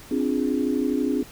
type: chord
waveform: sine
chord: D half-diminished seventh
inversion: third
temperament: equal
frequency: 261.6 / 293.7 / 349.2 / 415.3 Hz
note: C4 / D4 / F4 / Ab4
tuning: 0 / 0 / 0 / 0 cents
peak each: -24 / -25 / -30 / -29 dBFS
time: 0.11-1.23 s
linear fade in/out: 5 ms
effects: pink hiss -45 dBFS RMS until 1.31 s